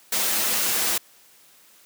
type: noise with comb filter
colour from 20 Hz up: white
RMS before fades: -23 dBFS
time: 0.12-0.98 s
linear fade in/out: 5 ms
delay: 7.1 ms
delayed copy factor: -0.65
effects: white hiss -54 dBFS RMS until 1.85 s + high-pass 150 Hz 12 dB/octave